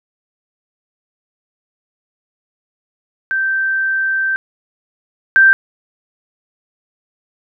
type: tone pair in turn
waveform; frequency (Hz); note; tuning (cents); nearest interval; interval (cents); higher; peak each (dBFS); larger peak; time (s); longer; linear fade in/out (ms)
sine; 1560 / 1567.4; G6 / G6; -9 / -1; unison; 8; second; -14 / -5; second; 3.31-4.36 / 5.36-5.53; first; 0
effects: none